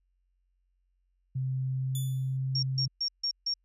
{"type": "tone with pitch glide", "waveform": "sine", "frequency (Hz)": [130.9, 132.27], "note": ["C3", "C3"], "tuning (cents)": [1, 19], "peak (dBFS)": -28, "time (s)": [1.35, 2.88], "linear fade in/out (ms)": 10, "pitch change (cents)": 18, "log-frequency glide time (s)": [1.65, 2.43]}
{"type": "tone with exponential decay", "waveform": "5% pulse", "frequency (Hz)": 3478, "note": "A7", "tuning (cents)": -21, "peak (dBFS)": -27, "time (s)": [1.95, 2.37], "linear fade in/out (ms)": 2, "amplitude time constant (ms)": 91}
{"type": "tone bursts", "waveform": "sine", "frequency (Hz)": 5540, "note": "F8", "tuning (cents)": -15, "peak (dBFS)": -27, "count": 5, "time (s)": [2.55, 3.54], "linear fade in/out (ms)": 5, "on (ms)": 78, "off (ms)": 150}
{"effects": ["added 45 Hz sine -70 dBFS peak until 3.64 s", "resampled to 32000 Hz"]}